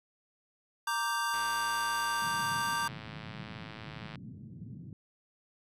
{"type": "chord", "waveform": "square", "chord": "G minor", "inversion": "first", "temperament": "equal", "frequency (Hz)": [932.3, 1174.7, 1568], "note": ["Bb5", "D6", "G6"], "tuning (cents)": [0, 0, 0], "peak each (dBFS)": -35, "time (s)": [0.87, 2.88], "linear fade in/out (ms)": 5}
{"type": "click train", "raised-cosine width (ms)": 0.3, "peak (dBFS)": -29, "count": 308, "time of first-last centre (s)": [1.34, 4.157], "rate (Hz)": 109}
{"type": "band-pass noise", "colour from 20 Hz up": "pink", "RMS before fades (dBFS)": -46, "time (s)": [2.22, 4.93], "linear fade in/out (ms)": 2, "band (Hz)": [120, 210], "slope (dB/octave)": 24}
{"effects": ["resampled to 32000 Hz"]}